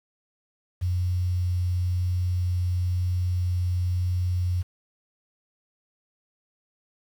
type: tone with quantisation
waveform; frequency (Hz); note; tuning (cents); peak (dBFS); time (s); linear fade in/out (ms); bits
sine; 89.9; F#2; -49; -22; 0.81-4.63; 20; 8
effects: none